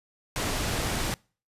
pink low-pass noise, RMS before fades -29 dBFS, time 0.36-1.14 s, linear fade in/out 0 ms, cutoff 11000 Hz, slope 12 dB/octave, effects noise-tail reverb RT60 0.4 s tail -26 dB re dry + resampled to 32000 Hz

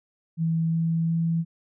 sine tone with pitch steps, 163.5 / 164.54 / 165.59 Hz, E3 / E3 / E3, -14 / -3 / +8 cents, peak -21 dBFS, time 0.37-1.45 s, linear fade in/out 50 ms, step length 360 ms, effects none

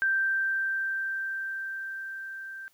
sine tone with level ramp, 1568 Hz, G6, in tune, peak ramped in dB -22 to -38 dBFS, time 0.02-2.68 s, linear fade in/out 0 ms, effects white hiss -66 dBFS RMS until 2.73 s

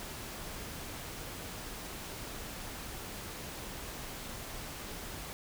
pink noise, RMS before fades -43 dBFS, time 0-5.33 s, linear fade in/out 0 ms, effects none

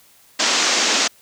white band-pass noise, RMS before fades -18 dBFS, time 0.39-1.08 s, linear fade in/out 10 ms, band 220 to 7000 Hz, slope 48 dB/octave, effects white hiss -52 dBFS RMS until 1.21 s

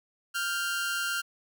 sawtooth tone pair together, 1396.9 / 1568 Hz, F6 / G6, 0 / 0 cents, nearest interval major second, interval 200 cents, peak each -26 / -31 dBFS, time 0.34-1.22 s, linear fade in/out 20 ms, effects none

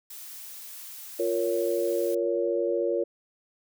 blue noise, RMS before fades -42 dBFS, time 0.1-2.15 s, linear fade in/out 5 ms
sine chord, Bb minor, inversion second, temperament just, 349.6 / 466.2 / 559.4 Hz, F4 / Bb4 / Db5, +2 / 0 / +16 cents, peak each -28 dBFS, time 1.19-3.04 s, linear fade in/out 10 ms
effects none

